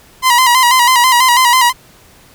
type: tone with vibrato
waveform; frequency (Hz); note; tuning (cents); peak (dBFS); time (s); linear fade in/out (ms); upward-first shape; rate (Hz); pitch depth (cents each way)
sawtooth; 995; B5; +13; -3; 0.22-1.73; 50; square; 6.1; 63
effects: pink hiss -44 dBFS RMS until 2.34 s